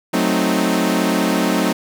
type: chord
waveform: sawtooth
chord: F# diminished seventh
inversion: none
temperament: equal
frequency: 185 / 220 / 261.6 / 311.1 Hz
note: F#3 / A3 / C4 / Eb4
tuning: 0 / 0 / 0 / 0 cents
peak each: -17 dBFS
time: 0.13-1.73 s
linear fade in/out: 10 ms
effects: none